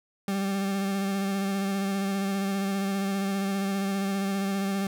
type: tone with vibrato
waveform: 40% pulse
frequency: 196.1 Hz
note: G3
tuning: 1 cent sharp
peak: -25 dBFS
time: 0.28-4.87 s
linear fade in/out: 2 ms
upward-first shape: sine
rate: 15 Hz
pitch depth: 24 cents each way
effects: none